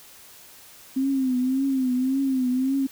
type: tone with vibrato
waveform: sine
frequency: 261.6 Hz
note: C4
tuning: in tune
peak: -20 dBFS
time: 0.96-2.87 s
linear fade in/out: 10 ms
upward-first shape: triangle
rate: 1.8 Hz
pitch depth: 93 cents each way
effects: white hiss -48 dBFS RMS until 2.91 s